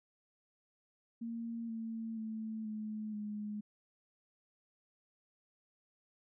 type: tone with pitch steps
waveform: sine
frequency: 230.9 / 225.4 / 220 / 214.7 / 209.5 Hz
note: A#3 / A3 / A3 / A3 / G#3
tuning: -16 / +42 / 0 / -42 / +15 cents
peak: -38 dBFS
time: 1.21-3.61 s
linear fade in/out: 10 ms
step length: 480 ms
effects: none